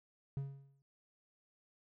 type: tone with exponential decay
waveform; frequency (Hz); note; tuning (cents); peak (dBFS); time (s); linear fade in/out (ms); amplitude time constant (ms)
triangle; 137.9; C#3; -9; -32; 0.37-0.82; 0; 97
effects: none